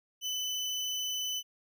30% pulse tone, 3009 Hz, F#7, 28 cents sharp, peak -29 dBFS, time 0.21-1.43 s, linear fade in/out 50 ms, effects none

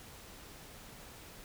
silence, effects pink hiss -52 dBFS RMS until 1.44 s

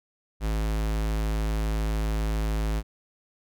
square tone, 53.6 Hz, A1, 45 cents flat, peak -25 dBFS, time 0.4-2.83 s, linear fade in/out 50 ms, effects none

